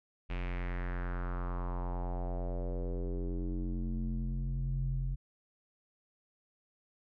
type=tone with low-pass filter sweep; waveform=square; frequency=44.44 Hz; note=F1; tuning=31 cents sharp; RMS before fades=-35 dBFS; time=0.29-5.16 s; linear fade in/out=20 ms; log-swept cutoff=2600 to 110 Hz; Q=3.3; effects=none